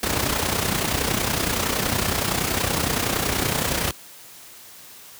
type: noise with amplitude modulation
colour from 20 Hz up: pink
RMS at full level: -20 dBFS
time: 0.03-3.91 s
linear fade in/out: 2 ms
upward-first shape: sine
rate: 30.7 Hz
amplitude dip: 60%
effects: white hiss -44 dBFS RMS until 5.19 s + high-pass 60 Hz 12 dB/octave